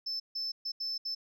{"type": "tone bursts at uneven times", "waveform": "sine", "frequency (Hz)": 5274, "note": "E8", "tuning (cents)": 0, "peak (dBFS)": -31, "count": 5, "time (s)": [[0.06, 0.2], [0.35, 0.52], [0.65, 0.72], [0.8, 0.98], [1.05, 1.15]], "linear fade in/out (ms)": 10, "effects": ["tanh soft clip ceiling -30 dBFS"]}